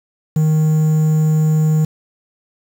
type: tone with quantisation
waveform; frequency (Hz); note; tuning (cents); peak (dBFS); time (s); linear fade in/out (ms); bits
triangle; 155.56; D#3; 0; -9; 0.36-1.85; 5; 6
effects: none